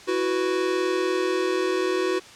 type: chord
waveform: square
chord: E suspended second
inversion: none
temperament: equal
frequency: 329.6 / 370 / 493.9 Hz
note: E4 / F#4 / B4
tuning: 0 / 0 / 0 cents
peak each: -30 / -24 / -30 dBFS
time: 0.07-2.2 s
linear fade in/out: 20 ms
effects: white hiss -45 dBFS RMS until 2.35 s + low-pass 6000 Hz 12 dB/octave